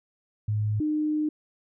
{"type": "tone pair in turn", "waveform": "sine", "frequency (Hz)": [106.1, 304.4], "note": ["G#2", "D#4"], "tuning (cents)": [38, -38], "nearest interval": "octave + tritone", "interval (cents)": 1824, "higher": "second", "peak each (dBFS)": [-23, -23], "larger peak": "neither", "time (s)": [[0.48, 0.8], [0.8, 1.29]], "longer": "second", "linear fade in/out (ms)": 5, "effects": []}